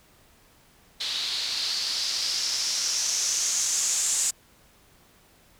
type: noise with low-pass filter sweep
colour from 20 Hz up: blue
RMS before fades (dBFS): -27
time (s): 1-4.31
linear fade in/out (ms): 10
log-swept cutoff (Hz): 3900 to 7500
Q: 4.3
effects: pink hiss -58 dBFS RMS until 5.59 s